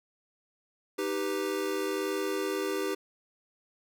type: chord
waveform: square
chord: Eb augmented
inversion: none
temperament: equal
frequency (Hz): 311.1 / 392 / 493.9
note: Eb4 / G4 / B4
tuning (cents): 0 / 0 / 0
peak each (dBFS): -36 / -32 / -37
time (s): 0.98-2.95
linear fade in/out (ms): 10
effects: none